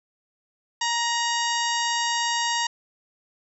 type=harmonic tone with a mistuned harmonic; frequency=937 Hz; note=A#5; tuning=9 cents sharp; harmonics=1 / 2 / 3 / 4 / 5 / 6 / 7 / 8; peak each=-26 / -29 / -31 / -32 / -33 / -34 / -34 / -35 dBFS; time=0.81-2.67 s; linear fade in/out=5 ms; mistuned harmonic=3; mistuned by=+40 cents; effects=none